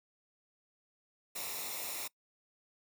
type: noise with comb filter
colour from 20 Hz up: white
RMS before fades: -40 dBFS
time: 1.35-2.08 s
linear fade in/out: 10 ms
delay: 0.64 ms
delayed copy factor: -0.65
effects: noise-tail reverb RT60 0.1 s tail -23 dB re dry